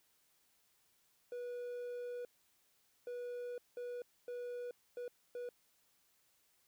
triangle tone bursts at uneven times, 487.4 Hz, B4, 23 cents flat, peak -39 dBFS, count 6, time 1.32-2.25 / 3.07-3.58 / 3.77-4.02 / 4.28-4.71 / 4.97-5.08 / 5.35-5.49 s, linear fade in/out 2 ms, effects white hiss -74 dBFS RMS until 6.67 s

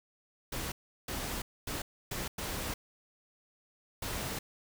pink noise bursts at uneven times, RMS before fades -37 dBFS, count 6, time 0.52-0.72 / 1.08-1.42 / 1.67-1.82 / 2.11-2.28 / 2.38-2.74 / 4.02-4.39 s, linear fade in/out 5 ms, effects none

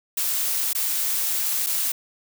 blue noise with dropouts, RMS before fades -24 dBFS, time 0.17-1.92 s, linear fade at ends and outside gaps 5 ms, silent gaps 0.732-0.749 / 1.664-1.668 s, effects none

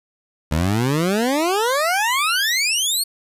20% pulse exponential sweep, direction up, 73.42 to 4474 Hz, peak -12 dBFS, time 0.51-3.04 s, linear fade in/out 10 ms, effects resampled to 32000 Hz + 8-bit

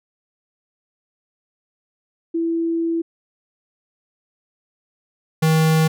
sine / square tone pair in turn, 332 / 158.92 Hz, E4 / D#3, +12 / +37 cents, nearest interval octave + minor second, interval 1275 cents, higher first, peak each -18 / -14 dBFS, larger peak second, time 2.34-3.02 / 5.42-5.88 s, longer first, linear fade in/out 10 ms, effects none

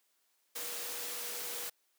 sine tone in noise, 482.2 Hz, B4, 41 cents flat, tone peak -51 dBFS, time 0.55-1.7 s, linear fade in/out 10 ms, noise white, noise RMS -40 dBFS, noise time 0.55-1.7 s, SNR -14 dB, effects white hiss -75 dBFS RMS until 1.98 s + high-pass 300 Hz 12 dB/octave

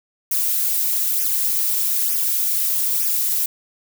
violet noise with flanger, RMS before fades -20 dBFS, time 0.31-3.46 s, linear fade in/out 5 ms, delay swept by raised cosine 0.24 to 5.54 ms, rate 1.1 Hz, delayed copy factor -0.7, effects none

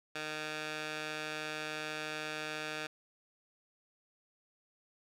15% pulse tone with band-pass filter, 153.8 Hz, D#3, 20 cents flat, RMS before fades -40 dBFS, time 0.15-2.87 s, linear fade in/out 5 ms, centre 2500 Hz, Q 0.81, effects none

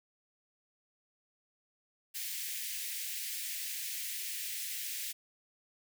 white high-pass noise, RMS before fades -39 dBFS, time 2.14-5.13 s, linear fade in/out 20 ms, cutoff 1800 Hz, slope 48 dB/octave, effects none

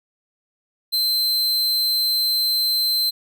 45% pulse tone, 4100 Hz, C8, 36 cents flat, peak -17 dBFS, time 0.92-3.11 s, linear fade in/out 20 ms, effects none

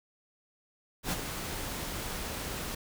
pink noise with ADSR envelope, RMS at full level -30 dBFS, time 1.03-2.75 s, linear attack 85 ms, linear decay 37 ms, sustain -7 dB, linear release 5 ms, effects none

